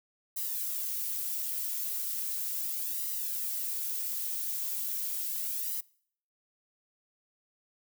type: noise with flanger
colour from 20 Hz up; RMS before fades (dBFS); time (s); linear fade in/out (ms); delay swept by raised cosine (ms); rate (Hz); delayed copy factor
violet; -34; 0.36-5.81; 10; 1 to 4.2; 0.37; +0.75
effects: noise-tail reverb RT60 0.6 s tail -24 dB re dry